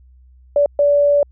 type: tone bursts at uneven times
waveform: sine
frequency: 577 Hz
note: D5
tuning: 31 cents flat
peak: -10 dBFS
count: 2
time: 0.56-0.66 / 0.79-1.23 s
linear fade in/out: 2 ms
effects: added 63 Hz sine -44 dBFS peak until 1.31 s